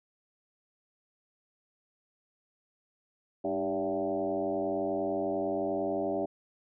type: tone with frequency modulation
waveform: sine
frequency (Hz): 485.1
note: B4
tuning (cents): -31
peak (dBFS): -28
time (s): 3.44-6.26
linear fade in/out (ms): 10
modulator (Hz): 91.3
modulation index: 2.6
effects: none